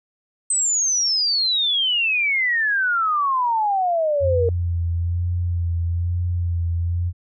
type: exponential sweep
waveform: sine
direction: down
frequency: 8250 to 458 Hz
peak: -17 dBFS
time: 0.5-4.49 s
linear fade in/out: 2 ms
type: tone with vibrato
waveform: sine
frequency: 86.5 Hz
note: F2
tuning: 16 cents flat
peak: -19 dBFS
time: 4.2-7.13 s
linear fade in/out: 50 ms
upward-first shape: sine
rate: 1.1 Hz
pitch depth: 33 cents each way
effects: none